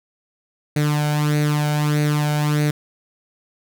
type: tone with flanger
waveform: sawtooth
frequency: 149.1 Hz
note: D3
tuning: 27 cents sharp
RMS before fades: -19 dBFS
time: 0.76-2.71 s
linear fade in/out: 5 ms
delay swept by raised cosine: 0.47 to 1.35 ms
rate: 1.6 Hz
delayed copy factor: +0.65
effects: none